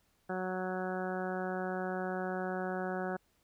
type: harmonic tone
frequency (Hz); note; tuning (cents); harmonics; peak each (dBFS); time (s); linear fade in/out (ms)
185; F#3; 0; 1 / 2 / 3 / 4 / 5 / 6 / 7 / 8 / 9; -39 / -39 / -41 / -40 / -49 / -51 / -48 / -44 / -48; 0.29-3.17; 10
effects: pink hiss -73 dBFS RMS until 3.43 s